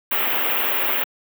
white band-stop noise, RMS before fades -21 dBFS, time 0.11-1.04 s, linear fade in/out 5 ms, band 3200 to 14000 Hz, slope 48 dB/octave, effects high-pass 300 Hz 12 dB/octave

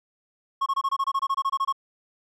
triangle tone bursts, 1091 Hz, C#6, 28 cents flat, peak -19 dBFS, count 15, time 0.61-1.726 s, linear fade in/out 10 ms, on 52 ms, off 24 ms, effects none

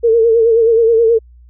sine tone with vibrato, 456.3 Hz, A#4, 37 cents flat, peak -7 dBFS, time 0.03-1.19 s, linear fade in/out 20 ms, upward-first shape sine, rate 9.4 Hz, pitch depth 56 cents each way, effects added 60 Hz sine -39 dBFS peak until 1.49 s

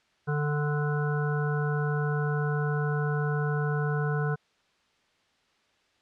harmonic tone with a mistuned harmonic, 147.7 Hz, D3, 10 cents sharp, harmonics 1 / 3 / 5 / 7 / 9 / 10, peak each -26 / -33 / -39 / -40 / -41 / -36 dBFS, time 0.27-4.36 s, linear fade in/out 20 ms, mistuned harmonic 9, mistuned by -18 cents, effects white hiss -67 dBFS RMS until 6.01 s + low-pass 4000 Hz 12 dB/octave

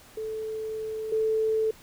sine tone pair in turn, 437.5 / 439.3 Hz, A4 / A4, -10 / -3 cents, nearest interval unison, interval 7 cents, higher second, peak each -30 / -22 dBFS, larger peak second, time 0.17-1.12 / 1.12-1.71 s, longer first, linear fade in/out 5 ms, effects pink hiss -52 dBFS RMS until 1.82 s

